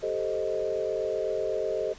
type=chord; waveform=sine; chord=A half-diminished seventh; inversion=third; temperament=equal; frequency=392 / 440 / 523.3 / 622.3 Hz; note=G4 / A4 / C5 / Eb5; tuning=0 / 0 / 0 / 0 cents; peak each=-33 / -31 / -33 / -31 dBFS; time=0.02-1.94 s; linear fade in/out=20 ms; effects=pink hiss -49 dBFS RMS until 1.98 s + resampled to 16000 Hz